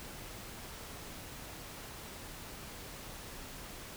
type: silence
effects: pink hiss -47 dBFS RMS until 3.96 s